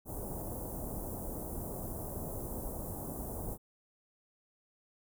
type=band-stop noise; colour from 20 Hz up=pink; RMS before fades=-40 dBFS; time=0.05-3.58 s; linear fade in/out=50 ms; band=830 to 10000 Hz; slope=24 dB/octave; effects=none